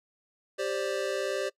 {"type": "chord", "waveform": "square", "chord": "G suspended fourth", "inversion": "none", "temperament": "equal with one note detuned", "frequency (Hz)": [392, 526.6, 587.3], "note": ["G4", "C5", "D5"], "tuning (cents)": [0, 11, 0], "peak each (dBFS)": -34, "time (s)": [0.58, 1.5], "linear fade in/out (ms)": 20, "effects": ["noise-tail reverb RT60 0.1 s tail -22 dB re dry", "low-pass 9000 Hz 12 dB/octave"]}